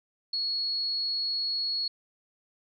sine tone, 4344 Hz, C#8, 36 cents flat, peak -27 dBFS, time 0.33-1.88 s, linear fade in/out 5 ms, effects none

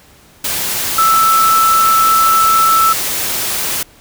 sine tone in noise, 1318.5 Hz, E6, in tune, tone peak -8 dBFS, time 0.98-2.93 s, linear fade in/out 5 ms, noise white, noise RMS -18 dBFS, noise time 0.44-3.83 s, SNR +7 dB, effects pink hiss -45 dBFS RMS until 4 s

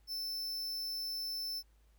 45% pulse tone, 5300 Hz, E8, 9 cents sharp, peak -37 dBFS, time 0.07-1.63 s, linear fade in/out 50 ms, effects added 53 Hz sine -63 dBFS peak until 1.98 s + pink hiss -75 dBFS RMS until 1.98 s

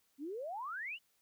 sine exponential sweep, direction up, 261 to 3046 Hz, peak -39 dBFS, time 0.18-0.99 s, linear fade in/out 50 ms, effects white hiss -75 dBFS RMS until 1.21 s

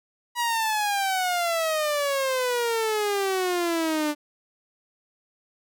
sawtooth exponential sweep, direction down, 970 to 293.7 Hz, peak -19 dBFS, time 0.35-4.15 s, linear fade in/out 50 ms, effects none

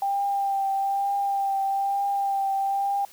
sine tone with vibrato, 791 Hz, G5, 15 cents sharp, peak -22 dBFS, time 0.02-3.05 s, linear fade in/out 2 ms, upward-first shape triangle, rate 1.1 Hz, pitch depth 23 cents each way, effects white hiss -51 dBFS RMS until 3.12 s

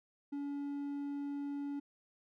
triangle tone, 284.3 Hz, C#4, 44 cents sharp, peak -35 dBFS, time 0.32-1.8 s, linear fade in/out 10 ms, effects none

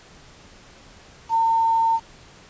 sine tone with quantisation, 907 Hz, A#5, 48 cents flat, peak -16 dBFS, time 1.29-2 s, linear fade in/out 50 ms, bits 7, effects pink hiss -48 dBFS RMS until 2.49 s + resampled to 16000 Hz

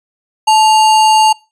sine tone with sample-and-hold, 871 Hz, A5, 18 cents flat, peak -5 dBFS, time 0.47-1.33 s, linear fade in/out 10 ms, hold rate 3675 Hz, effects noise-tail reverb RT60 0.3 s tail -24 dB re dry + resampled to 22050 Hz

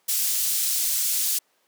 pink high-pass noise, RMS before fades -24 dBFS, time 0.08-1.39 s, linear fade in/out 10 ms, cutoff 6400 Hz, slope 12 dB/octave, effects pink hiss -66 dBFS RMS until 1.67 s + high-pass 400 Hz 12 dB/octave

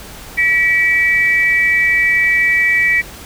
sine tone pair together, 1936.9 / 2301 Hz, B6 / D7, -34 / -36 cents, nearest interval minor third, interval 298 cents, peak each -13 dBFS, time 0.37-3.02 s, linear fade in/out 20 ms, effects added 50 Hz sine -42 dBFS peak until 3.25 s + pink hiss -34 dBFS RMS until 3.25 s

